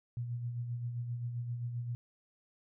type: tone with tremolo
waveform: sine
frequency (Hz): 120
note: B2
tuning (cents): -49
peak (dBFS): -33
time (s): 0.17-1.95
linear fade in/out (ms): 0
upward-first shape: sine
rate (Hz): 7.6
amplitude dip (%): 45
effects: none